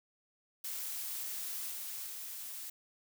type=noise with level steps; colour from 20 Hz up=blue; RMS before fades=-40 / -42 / -44 dBFS; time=0.64-2.7 s; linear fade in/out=5 ms; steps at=1.71 / 2.06 s; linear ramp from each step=2 ms; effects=none